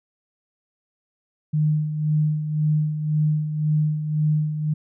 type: tone with tremolo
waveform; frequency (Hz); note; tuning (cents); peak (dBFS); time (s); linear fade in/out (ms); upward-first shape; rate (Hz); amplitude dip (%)
sine; 152.6; D#3; -33; -16; 1.53-4.74; 10; sine; 1.9; 60
effects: none